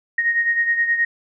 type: beating tone pair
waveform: sine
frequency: 1864.7 / 1874.2 Hz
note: A#6 / A#6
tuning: 0 / +9 cents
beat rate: 9.5 Hz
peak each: -17 / -24 dBFS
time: 0.18-1.05 s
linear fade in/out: 5 ms
effects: none